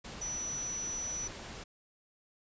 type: tone in noise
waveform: sine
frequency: 5920 Hz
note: F#8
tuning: in tune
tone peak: -35 dBFS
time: 0.21-1.28 s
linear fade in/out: 10 ms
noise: pink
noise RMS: -45 dBFS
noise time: 0.04-1.64 s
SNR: +7 dB
effects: resampled to 16000 Hz